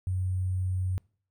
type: tone with sample-and-hold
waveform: sine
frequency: 92.5 Hz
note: F#2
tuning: in tune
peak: -26 dBFS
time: 0.07-0.98 s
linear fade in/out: 0 ms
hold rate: 8820 Hz
effects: noise-tail reverb RT60 0.5 s tail -26 dB re dry